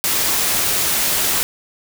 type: noise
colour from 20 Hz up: white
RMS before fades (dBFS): -18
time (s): 0.04-1.43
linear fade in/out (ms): 0
effects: none